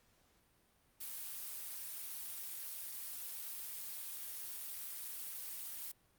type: noise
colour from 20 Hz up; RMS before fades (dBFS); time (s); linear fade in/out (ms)
blue; -45; 1-5.92; 10
effects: pink hiss -72 dBFS RMS until 6.18 s + Opus 48 kbps